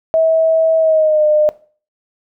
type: tone with pitch glide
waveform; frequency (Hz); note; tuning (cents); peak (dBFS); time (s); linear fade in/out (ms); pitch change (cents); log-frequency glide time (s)
sine; 646 to 606.2; E5 to D#5; -35 to -45; -9; 0.14-1.49; 0; -110; 0.78-1.25
effects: noise-tail reverb RT60 0.4 s tail -18 dB re dry